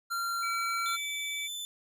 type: tone with pitch glide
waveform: square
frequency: 1378 to 1368.5 Hz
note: F6 to F6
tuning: -24 to -36 cents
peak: -31 dBFS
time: 0.1-0.97 s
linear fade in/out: 20 ms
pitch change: -12 cents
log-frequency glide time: 0.26-0.52 s
type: tone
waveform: sine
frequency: 2294 Hz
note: D7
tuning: 41 cents flat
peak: -35 dBFS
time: 0.42-1.48 s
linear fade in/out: 20 ms
type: tone with vibrato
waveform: sawtooth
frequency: 3520 Hz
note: A7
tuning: in tune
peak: -33 dBFS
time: 0.86-1.65 s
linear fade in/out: 0 ms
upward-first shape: sine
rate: 18 Hz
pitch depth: 10 cents each way
effects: none